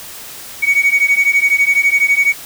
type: beating tone pair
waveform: sine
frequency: 2237 / 2249 Hz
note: C#7 / C#7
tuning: +15 / +24 cents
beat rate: 12 Hz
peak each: -11 dBFS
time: 0.62-2.34 s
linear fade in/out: 20 ms
effects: tanh soft clip ceiling -6 dBFS + white hiss -32 dBFS RMS until 2.45 s